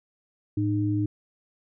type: tone pair together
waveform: sine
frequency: 107.94 / 305.3 Hz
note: A2 / D#4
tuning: -33 / -33 cents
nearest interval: octave + tritone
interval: 1800 cents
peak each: -25 dBFS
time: 0.57-1.06 s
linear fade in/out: 5 ms
effects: none